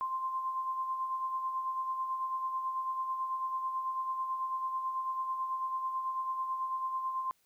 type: tone with tremolo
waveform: sine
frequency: 1046.5 Hz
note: C6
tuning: in tune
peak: -30 dBFS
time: 0.01-7.31 s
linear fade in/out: 0 ms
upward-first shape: sine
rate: 9.1 Hz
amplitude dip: 45%
effects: white hiss -72 dBFS RMS until 7.45 s